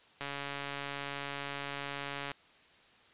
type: click train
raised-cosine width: 0.3 ms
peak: -22 dBFS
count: 298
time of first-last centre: 0.21-2.316 s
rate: 141 Hz
effects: white hiss -61 dBFS RMS until 3.13 s + resampled to 8000 Hz